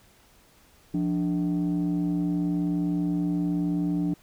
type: tone pair together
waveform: sine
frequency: 174.64 / 293.7 Hz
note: F3 / D4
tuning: 0 / 0 cents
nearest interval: major sixth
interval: 900 cents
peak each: -24 dBFS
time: 0.94-4.14 s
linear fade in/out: 5 ms
effects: tanh soft clip ceiling -20 dBFS + pink hiss -58 dBFS RMS until 4.22 s